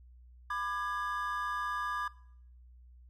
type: chord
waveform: triangle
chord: G# diminished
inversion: first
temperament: just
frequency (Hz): 996.7 / 1196.1 / 1661.2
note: B5 / D6 / G#6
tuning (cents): +16 / +31 / 0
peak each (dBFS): -38 / -33 / -36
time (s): 0.5-2.08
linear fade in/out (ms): 5
effects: noise-tail reverb RT60 0.7 s tail -22 dB re dry + added 61 Hz sine -53 dBFS peak until 3.09 s